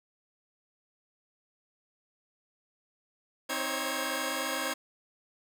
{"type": "tone cluster", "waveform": "10% pulse", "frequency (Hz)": [263.2, 315.5, 534, 558, 1646], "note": ["C4", "D#4", "C5", "C#5", "G#6"], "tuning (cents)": [10, 24, 35, 11, -16], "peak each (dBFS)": -29, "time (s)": [3.49, 4.74], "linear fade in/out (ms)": 10, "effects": []}